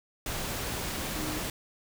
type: tone in noise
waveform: sine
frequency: 306 Hz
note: D#4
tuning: 29 cents flat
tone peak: -36 dBFS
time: 1.16-1.39 s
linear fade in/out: 2 ms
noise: pink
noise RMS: -34 dBFS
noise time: 0.26-1.5 s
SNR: -5 dB
effects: none